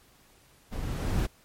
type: noise with level ramp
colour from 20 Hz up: brown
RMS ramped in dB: -35 to -25 dBFS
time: 0.71-1.27 s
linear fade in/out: 20 ms
effects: pink hiss -60 dBFS RMS until 1.44 s + MP3 64 kbps